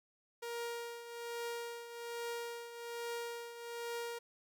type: tone with tremolo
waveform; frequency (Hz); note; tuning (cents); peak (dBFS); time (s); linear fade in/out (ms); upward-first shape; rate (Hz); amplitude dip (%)
sawtooth; 470.5; A#4; +16; -34; 0.42-4.19; 10; triangle; 1.2; 70
effects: none